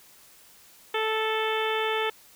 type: harmonic tone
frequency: 438.9 Hz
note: A4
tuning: 4 cents flat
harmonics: 1 / 2 / 3 / 4 / 5 / 6 / 7 / 8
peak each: -28 / -31 / -33 / -34 / -35 / -36 / -36 / -37 dBFS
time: 0.94-2.1 s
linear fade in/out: 5 ms
effects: white hiss -54 dBFS RMS until 2.35 s